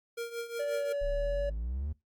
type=tone with tremolo; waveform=square; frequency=467.6 Hz; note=A#4; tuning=5 cents sharp; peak=-33 dBFS; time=0.17-0.93 s; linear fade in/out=10 ms; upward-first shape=triangle; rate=5.6 Hz; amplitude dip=80%
type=tone with pitch glide; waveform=triangle; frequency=578 to 570.4 Hz; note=D5 to C#5; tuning=-28 to +49 cents; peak=-28 dBFS; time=0.59-1.5 s; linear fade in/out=10 ms; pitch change=-23 cents; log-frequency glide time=0.74-0.79 s
type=exponential sweep; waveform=triangle; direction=up; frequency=31.45 to 77.78 Hz; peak=-30 dBFS; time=1.01-1.93 s; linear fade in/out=10 ms
effects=noise-tail reverb RT60 0.2 s tail -22 dB re dry + Opus 48 kbps